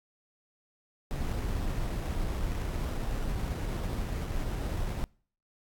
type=noise with sample-and-hold; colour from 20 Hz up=brown; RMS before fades=-32 dBFS; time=1.11-5.04 s; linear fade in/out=0 ms; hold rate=4410 Hz; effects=noise-tail reverb RT60 0.5 s tail -26 dB re dry + AAC 64 kbps